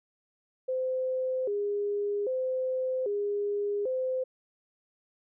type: tone with vibrato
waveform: sine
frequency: 459.2 Hz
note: A#4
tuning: 26 cents flat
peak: -27 dBFS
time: 0.68-4.24 s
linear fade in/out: 10 ms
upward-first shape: square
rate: 0.63 Hz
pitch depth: 200 cents each way
effects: none